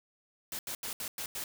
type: noise bursts at uneven times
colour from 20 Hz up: white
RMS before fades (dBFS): -38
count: 6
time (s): 0.52-0.59 / 0.67-0.75 / 0.83-0.93 / 1-1.08 / 1.18-1.26 / 1.35-1.44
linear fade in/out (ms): 2
effects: none